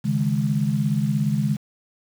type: chord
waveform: sine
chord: C# suspended second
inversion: none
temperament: equal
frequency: 138.59 / 155.56 / 207.7 Hz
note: C#3 / D#3 / G#3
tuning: 0 / 0 / 0 cents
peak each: -23 / -24 / -23 dBFS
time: 0.04-1.57 s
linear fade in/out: 20 ms
effects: 7-bit